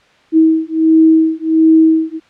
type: beating tone pair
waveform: sine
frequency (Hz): 319.7 / 321.1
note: D#4 / E4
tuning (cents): +47 / -45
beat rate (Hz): 1.4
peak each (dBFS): -10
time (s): 0.32-2.2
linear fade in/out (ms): 50
effects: white hiss -49 dBFS RMS until 2.29 s + low-pass 3000 Hz 12 dB/octave